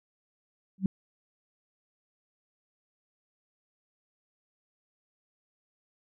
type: tone with exponential growth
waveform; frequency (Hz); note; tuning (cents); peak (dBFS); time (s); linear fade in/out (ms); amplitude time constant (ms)
sine; 191.3; G3; -42; -18; 0.78-0.86; 2; 16
effects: none